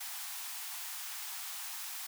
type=high-pass noise; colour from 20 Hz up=white; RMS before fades=-42 dBFS; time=0-2.07 s; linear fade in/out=10 ms; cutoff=710 Hz; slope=96 dB/octave; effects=none